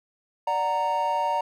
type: chord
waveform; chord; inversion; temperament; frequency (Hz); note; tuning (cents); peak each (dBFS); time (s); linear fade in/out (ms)
triangle; D augmented; none; equal with one note detuned; 587.3 / 740 / 928; D5 / F#5 / A#5; 0 / 0 / -8; -28 / -28 / -22; 0.47-1.41; 5
effects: none